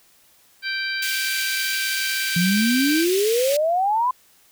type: harmonic tone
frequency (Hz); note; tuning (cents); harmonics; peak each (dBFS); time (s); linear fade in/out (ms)
781; G5; -7; 2 / 3 / 4 / 5 / 6; -26 / -29 / -35 / -34 / -31; 0.62-3.06; 50
type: high-pass noise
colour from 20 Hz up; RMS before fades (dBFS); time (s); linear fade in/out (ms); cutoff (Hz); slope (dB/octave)
pink; -28; 1.02-3.57; 5; 2300; 24
type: exponential sweep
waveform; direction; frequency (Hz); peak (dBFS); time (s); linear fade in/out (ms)
sine; up; 168 to 1032; -17; 2.36-4.11; 5
effects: white hiss -56 dBFS RMS until 4.51 s